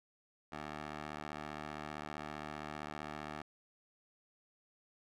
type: tone with band-pass filter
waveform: 15% pulse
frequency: 75.3 Hz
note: D2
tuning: 44 cents sharp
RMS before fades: -45 dBFS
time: 0.52-3.42 s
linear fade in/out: 5 ms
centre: 1200 Hz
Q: 0.67
effects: none